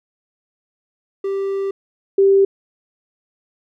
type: tone pair in turn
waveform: triangle / sine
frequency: 392 / 392 Hz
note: G4 / G4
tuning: 0 / 0 cents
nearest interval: unison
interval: 0 cents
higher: neither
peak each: -17 / -9 dBFS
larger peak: second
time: 1.24-1.71 / 2.18-2.45 s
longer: first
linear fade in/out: 5 ms
effects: none